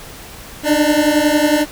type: beating tone pair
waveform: 25% pulse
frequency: 293.7 / 304.7 Hz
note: D4 / D#4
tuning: 0 / -36 cents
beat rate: 11 Hz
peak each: -11 dBFS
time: 0.63-1.66 s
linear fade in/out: 50 ms
effects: pink hiss -35 dBFS RMS until 1.71 s